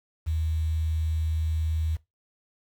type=tone with quantisation; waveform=sine; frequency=79.4 Hz; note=D#2; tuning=36 cents sharp; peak=-24 dBFS; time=0.26-1.97 s; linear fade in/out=20 ms; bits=8; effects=noise-tail reverb RT60 0.2 s tail -19 dB re dry